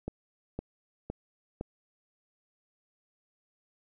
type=click train; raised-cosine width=2 ms; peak=-21 dBFS; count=4; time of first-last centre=0.08-1.611 s; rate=1.96 Hz; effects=none